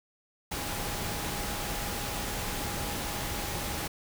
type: tone in noise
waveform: sine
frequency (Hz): 821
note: G#5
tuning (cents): -20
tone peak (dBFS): -43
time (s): 0.51-3.88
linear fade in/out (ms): 10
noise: pink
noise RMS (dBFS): -34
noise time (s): 0.51-3.88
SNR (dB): -12
effects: none